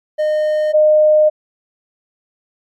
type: tone pair in turn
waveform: triangle / sine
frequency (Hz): 612 / 612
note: D#5 / D#5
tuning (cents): -29 / -29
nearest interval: unison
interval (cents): 0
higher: neither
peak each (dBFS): -11 / -7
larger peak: second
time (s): 0.18-0.73 / 0.73-1.3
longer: second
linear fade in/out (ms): 20
effects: MP3 96 kbps